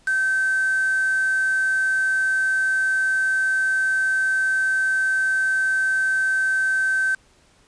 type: tone with quantisation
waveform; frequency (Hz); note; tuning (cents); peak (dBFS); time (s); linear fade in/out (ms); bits
sine; 1545; G6; -26; -18; 0.07-7.15; 5; 5
effects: pink hiss -57 dBFS RMS until 7.67 s + resampled to 22050 Hz